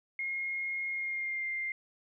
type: tone with pitch glide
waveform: sine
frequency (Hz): 2147 to 2100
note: C7 to C7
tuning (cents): +44 to +6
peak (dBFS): -32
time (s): 0.19-1.72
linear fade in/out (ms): 2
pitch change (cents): -38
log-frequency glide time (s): 0.89-1.49
effects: none